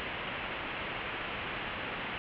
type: low-pass noise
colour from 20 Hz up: white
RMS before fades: -38 dBFS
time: 0-2.18 s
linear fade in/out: 0 ms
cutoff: 3000 Hz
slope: 48 dB/octave
effects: none